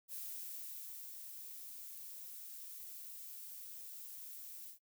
violet noise with ADSR envelope, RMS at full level -45 dBFS, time 0.08-4.79 s, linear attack 51 ms, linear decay 1000 ms, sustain -5 dB, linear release 110 ms, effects noise-tail reverb RT60 0.1 s tail -24 dB re dry

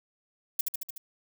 violet noise with echo, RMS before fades -25 dBFS, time 0.59-0.61 s, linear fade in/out 5 ms, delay 74 ms, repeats 5, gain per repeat -3 dB, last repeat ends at 0.98 s, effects none

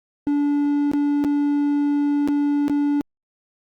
triangle tone with dropouts, 289 Hz, D4, 28 cents flat, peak -15 dBFS, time 0.27-3.01 s, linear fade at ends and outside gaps 0 ms, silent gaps 0.915-0.935 / 1.24-1.247 / 2.276-2.285 / 2.681-2.697 s, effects Opus 32 kbps

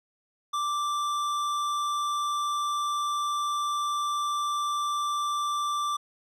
sine tone with tanh clipping, 1174.7 Hz, D6, in tune, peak -28 dBFS, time 0.53-5.97 s, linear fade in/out 10 ms, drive 15 dB, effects none

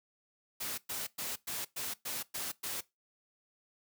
white noise bursts, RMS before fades -38 dBFS, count 8, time 0.6-2.81 s, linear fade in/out 10 ms, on 180 ms, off 110 ms, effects noise-tail reverb RT60 0.2 s tail -20 dB re dry + high-pass 80 Hz 12 dB/octave

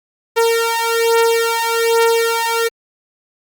sawtooth beating tone pair, 459.1 / 460.3 Hz, A#4 / A#4, -26 / -22 cents, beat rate 1.2 Hz, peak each -12 dBFS, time 0.36-2.69 s, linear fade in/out 20 ms, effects Opus 48 kbps

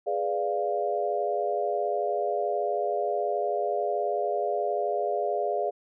sine chord, G# diminished seventh, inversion none, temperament equal, 415.3 / 493.9 / 587.3 / 698.5 Hz, G#4 / B4 / D5 / F5, 0 / 0 / 0 / 0 cents, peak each -30 / -34 / -30 / -29 dBFS, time 0.06-5.71 s, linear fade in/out 20 ms, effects none

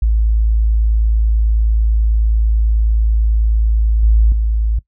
sine tone with level steps, 54.6 Hz, A1, 13 cents flat, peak -10 / -7 / -12 dBFS, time 0.02-4.79 s, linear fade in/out 5 ms, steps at 4.03 / 4.32 s, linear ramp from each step 2 ms, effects noise-tail reverb RT60 0.1 s tail -20 dB re dry

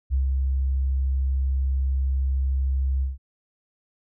sine tone with ADSR envelope, 66.6 Hz, C2, 31 cents sharp, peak -18 dBFS, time 0.1-3.18 s, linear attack 36 ms, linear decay 120 ms, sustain -2 dB, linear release 160 ms, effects none

